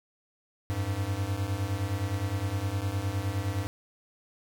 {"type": "beating tone pair", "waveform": "square", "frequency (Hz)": [92.5, 102.2], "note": ["F#2", "G#2"], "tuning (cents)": [0, -27], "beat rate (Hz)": 9.7, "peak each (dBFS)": [-33, -31], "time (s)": [0.7, 3.67], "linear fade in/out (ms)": 0, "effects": []}